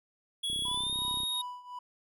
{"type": "tone with pitch glide", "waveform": "square", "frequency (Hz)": [3355, 3744], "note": ["G#7", "A#7"], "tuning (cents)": [17, 7], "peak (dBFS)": -31, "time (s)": [0.43, 1.42], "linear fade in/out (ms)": 10, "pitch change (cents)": 190, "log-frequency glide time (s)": [0.66, 0.96]}
{"type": "click train", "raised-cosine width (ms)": 3, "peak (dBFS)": -33, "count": 25, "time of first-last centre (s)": [0.5, 1.234], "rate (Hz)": 32.7}
{"type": "tone with tremolo", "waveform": "triangle", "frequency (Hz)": 987.8, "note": "B5", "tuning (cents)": 0, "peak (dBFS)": -34, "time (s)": [0.65, 1.79], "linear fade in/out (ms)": 5, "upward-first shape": "triangle", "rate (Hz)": 2.8, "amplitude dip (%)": 85}
{"effects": []}